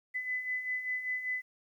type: beating tone pair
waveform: sine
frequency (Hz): 2004 / 2009.1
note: B6 / B6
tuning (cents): +25 / +29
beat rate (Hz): 5.1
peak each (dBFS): -40 / -33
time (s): 0.14-1.42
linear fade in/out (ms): 20
effects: 11-bit